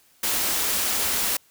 white band-stop noise, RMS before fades -24 dBFS, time 0.23-1.37 s, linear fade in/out 5 ms, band 100 to 180 Hz, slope 96 dB/octave, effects white hiss -59 dBFS RMS until 1.5 s

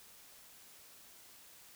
silence, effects white hiss -58 dBFS RMS until 1.75 s

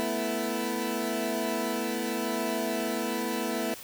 20% pulse chord, A suspended second, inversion none, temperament equal, 220 / 246.9 / 329.6 Hz, A3 / B3 / E4, 0 / 0 / 0 cents, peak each -28 dBFS, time 0-3.74 s, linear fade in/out 0 ms, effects white hiss -44 dBFS RMS until 3.83 s

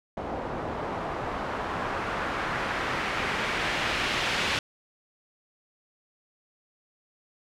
white noise with low-pass filter sweep, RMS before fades -30 dBFS, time 0.17-4.59 s, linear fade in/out 2 ms, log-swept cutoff 710 to 3100 Hz, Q 1.1, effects none

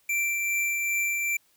square tone with tremolo, 2349 Hz, D7, in tune, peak -24 dBFS, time 0.09-1.37 s, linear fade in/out 5 ms, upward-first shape triangle, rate 2.5 Hz, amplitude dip 30%, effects white hiss -65 dBFS RMS until 1.56 s

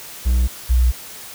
triangle / sine tone pair in turn, 61.4 / 61.08 Hz, B1 / B1, -9 / -18 cents, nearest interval unison, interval 9 cents, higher first, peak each -11 dBFS, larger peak neither, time 0.25-0.48 / 0.69-0.92 s, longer neither, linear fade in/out 20 ms, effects white hiss -36 dBFS RMS until 1.34 s

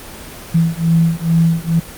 sine beating tone pair, 164.3 / 166.6 Hz, E3 / E3, -5 / +19 cents, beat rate 2.3 Hz, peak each -14 dBFS, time 0.54-1.8 s, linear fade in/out 10 ms, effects pink hiss -33 dBFS RMS until 1.97 s + Opus 24 kbps

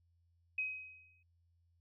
sine tone with exponential decay, 2529 Hz, D#7, 28 cents sharp, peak -32 dBFS, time 0.58-1.23 s, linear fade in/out 5 ms, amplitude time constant 140 ms, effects added 85 Hz sine -70 dBFS peak until 1.8 s

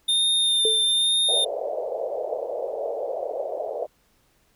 square tone with vibrato, 3624 Hz, A#7, 50 cents flat, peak -19 dBFS, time 0.08-1.45 s, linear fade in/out 10 ms, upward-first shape sine, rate 1.1 Hz, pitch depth 20 cents each way
sine tone with exponential decay, 439.9 Hz, A4, in tune, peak -19 dBFS, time 0.65-0.9 s, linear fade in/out 2 ms, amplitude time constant 53 ms
pink band-pass noise, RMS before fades -29 dBFS, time 1.28-3.87 s, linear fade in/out 20 ms, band 470 to 670 Hz, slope 48 dB/octave
effects pink hiss -64 dBFS RMS until 4.55 s

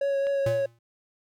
triangle tone with vibrato, 554.4 Hz, C#5, in tune, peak -21 dBFS, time 0.01-0.66 s, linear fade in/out 5 ms, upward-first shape triangle, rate 4.3 Hz, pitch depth 18 cents each way
click, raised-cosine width 0.3 ms, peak -27 dBFS, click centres 0.269 s
square tone with exponential decay, 116.54 Hz, A#2, in tune, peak -26 dBFS, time 0.46-0.79 s, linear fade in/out 5 ms, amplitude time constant 70 ms
effects none

